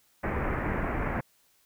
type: low-pass noise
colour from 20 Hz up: pink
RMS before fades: -30 dBFS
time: 0.23-1.21 s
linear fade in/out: 10 ms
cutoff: 2200 Hz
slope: 48 dB/octave
effects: white hiss -66 dBFS RMS until 1.65 s